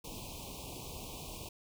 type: band-stop noise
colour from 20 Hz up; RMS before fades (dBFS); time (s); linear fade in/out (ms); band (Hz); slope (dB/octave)
pink; -45; 0.04-1.49; 5; 1100 to 2400; 96
effects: none